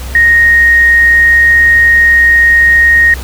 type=tone; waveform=sine; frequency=1864.7 Hz; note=A#6; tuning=in tune; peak=-3 dBFS; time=0.15-3.14 s; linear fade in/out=2 ms; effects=added 64 Hz sine -19 dBFS peak until 3.23 s + pink hiss -28 dBFS RMS until 3.23 s